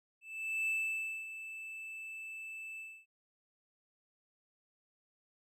triangle tone with ADSR envelope, 2637 Hz, E7, in tune, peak -29 dBFS, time 0.21-3.06 s, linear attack 470 ms, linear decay 580 ms, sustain -12 dB, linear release 270 ms, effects none

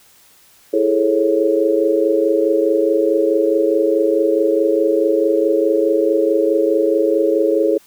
sine chord, A major seventh, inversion second, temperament equal with one note detuned, 329.6 / 415.3 / 440 / 547.4 Hz, E4 / G#4 / A4 / C#5, 0 / 0 / 0 / -22 cents, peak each -18 dBFS, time 0.73-7.78 s, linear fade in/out 10 ms, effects white hiss -50 dBFS RMS until 7.86 s

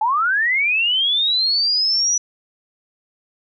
sine linear sweep, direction up, 830.6 to 5920 Hz, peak -15 dBFS, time 0.01-2.18 s, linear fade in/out 5 ms, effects none

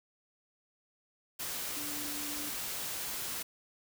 sine tone in noise, 293.7 Hz, D4, in tune, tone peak -44 dBFS, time 1.76-2.5 s, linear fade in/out 10 ms, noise white, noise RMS -38 dBFS, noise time 1.39-3.43 s, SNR -9 dB, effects none

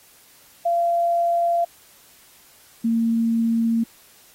sine tone pair in turn, 686 / 228.9 Hz, F5 / A#3, -31 / -31 cents, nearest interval octave + perfect fifth, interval 1900 cents, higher first, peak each -17 dBFS, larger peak neither, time 0.65-1.65 / 2.84-3.84 s, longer neither, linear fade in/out 10 ms, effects white hiss -52 dBFS RMS until 4.34 s + AAC 48 kbps

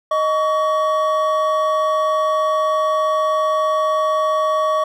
triangle tone pair together, 622.3 / 1128.8 Hz, D#5 / C#6, 0 / +31 cents, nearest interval minor seventh, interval 1031 cents, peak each -16 dBFS, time 0.11-4.84 s, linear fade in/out 5 ms, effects none

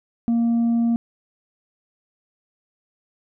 triangle tone with tanh clipping, 233.1 Hz, A#3, in tune, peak -17 dBFS, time 0.28-0.96 s, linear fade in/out 0 ms, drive 7 dB, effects none

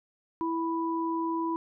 sine tone pair together, 329.6 / 987.8 Hz, E4 / B5, 0 / 0 cents, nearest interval octave + perfect fifth, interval 1900 cents, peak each -29 / -31 dBFS, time 0.41-1.56 s, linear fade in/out 0 ms, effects none

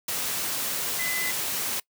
sine tone in noise, 2019 Hz, B6, 38 cents sharp, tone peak -29 dBFS, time 0.99-1.31 s, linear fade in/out 5 ms, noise white, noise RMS -29 dBFS, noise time 0.08-1.8 s, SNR -3 dB, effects noise-tail reverb RT60 0.1 s tail -23 dB re dry + high-pass 100 Hz 12 dB/octave

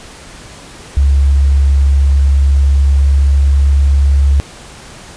sine tone with pitch glide, 69.3 to 69.74 Hz, C#2 to C#2, 0 to +11 cents, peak -6 dBFS, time 0.97-4.4 s, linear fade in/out 0 ms, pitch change +11 cents, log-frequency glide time 2.63-3.67 s, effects pink hiss -34 dBFS RMS until 5.16 s + resampled to 22050 Hz

